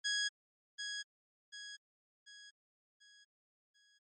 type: tone with echo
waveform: 15% pulse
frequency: 1661.2 Hz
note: G#6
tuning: in tune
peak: -26 dBFS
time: 0.04-0.29 s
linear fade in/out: 20 ms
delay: 740 ms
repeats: 5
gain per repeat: -7 dB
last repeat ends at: 3.99 s
effects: MP3 32 kbps